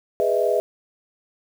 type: chord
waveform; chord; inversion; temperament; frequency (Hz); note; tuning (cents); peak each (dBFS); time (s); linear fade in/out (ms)
sine; E major seventh; first; just; 412 / 494.4 / 618.1 / 659.3; G#4 / B4 / D#5 / E5; -14 / +2 / -12 / 0; -23; 0.2-0.6; 0
effects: 7-bit